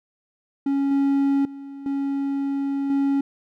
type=tone with level steps; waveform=triangle; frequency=277.2 Hz; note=C#4; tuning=in tune; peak=-17 / -15 / -32 / -20 / -16 dBFS; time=0.66-3.21 s; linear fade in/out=5 ms; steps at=0.91 / 1.45 / 1.86 / 2.9 s; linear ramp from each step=2 ms; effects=none

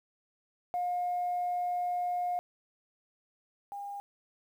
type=tone pair in turn; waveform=sine; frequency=713 / 806.6 Hz; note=F5 / G5; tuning=+36 / +49 cents; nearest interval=major second; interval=213 cents; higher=second; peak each=-28 / -37 dBFS; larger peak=first; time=0.74-2.39 / 3.72-4 s; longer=first; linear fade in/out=0 ms; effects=tanh soft clip ceiling -25 dBFS + 10-bit

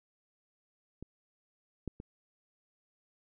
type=clicks; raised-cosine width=3 ms; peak=-30 / -23 / -30 dBFS; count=3; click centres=1.026 / 1.877 / 2.001 s; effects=none

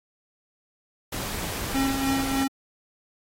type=noise; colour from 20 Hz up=pink; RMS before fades=-32 dBFS; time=1.12-2.44 s; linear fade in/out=5 ms
type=tone with tremolo; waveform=square; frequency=270 Hz; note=C#4; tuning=45 cents flat; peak=-22 dBFS; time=1.74-2.48 s; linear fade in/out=10 ms; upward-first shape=triangle; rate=3.3 Hz; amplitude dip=60%
effects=AAC 48 kbps

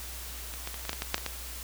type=clicks; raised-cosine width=0.2 ms; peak=-23 / -17 / -22 / -27 / -22 / -12 / -16 / -14 / -7 / -17 / -14 dBFS; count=11; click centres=0.539 / 0.674 / 0.743 / 0.795 / 0.852 / 0.894 / 0.931 / 1.021 / 1.144 / 1.18 / 1.263 s; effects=added 60 Hz sine -42 dBFS peak until 1.63 s + white hiss -42 dBFS RMS until 1.63 s

